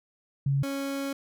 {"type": "tone pair in turn", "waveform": ["sine", "30% pulse"], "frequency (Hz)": [138.59, 276], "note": ["C#3", "C#4"], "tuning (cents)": [0, -7], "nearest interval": "octave", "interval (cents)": 1193, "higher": "second", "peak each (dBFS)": [-22, -27], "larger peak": "first", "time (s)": [[0.46, 0.63], [0.63, 1.13]], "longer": "second", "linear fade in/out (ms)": 5, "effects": []}